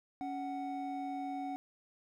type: tone pair together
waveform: triangle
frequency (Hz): 278.7 / 744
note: C#4 / F#5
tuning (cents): +9 / +9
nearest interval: octave + perfect fourth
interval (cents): 1700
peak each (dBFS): -38 / -37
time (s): 0.21-1.56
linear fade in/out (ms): 0
effects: none